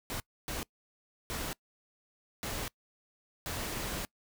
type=noise bursts at uneven times; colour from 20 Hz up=pink; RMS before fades=-37 dBFS; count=5; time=0.1-0.2 / 0.48-0.63 / 1.3-1.53 / 2.43-2.68 / 3.46-4.05 s; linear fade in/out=0 ms; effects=noise-tail reverb RT60 0.1 s tail -24 dB re dry